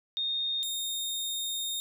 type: tone pair in turn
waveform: sine / sawtooth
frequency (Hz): 3683 / 3683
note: A#7 / A#7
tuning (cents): -22 / -22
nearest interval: unison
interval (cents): 0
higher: neither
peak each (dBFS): -28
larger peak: neither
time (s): 0.17-0.63 / 0.63-1.8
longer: second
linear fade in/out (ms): 0
effects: none